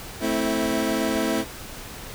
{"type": "chord", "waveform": "25% pulse", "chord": "A minor", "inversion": "none", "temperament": "equal with one note detuned", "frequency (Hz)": [220, 261.6, 326.4], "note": ["A3", "C4", "E4"], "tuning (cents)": [0, 0, -17], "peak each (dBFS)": [-23, -23, -22], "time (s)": [0.2, 1.45], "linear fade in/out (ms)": 50, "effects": ["pink hiss -38 dBFS RMS until 2.14 s"]}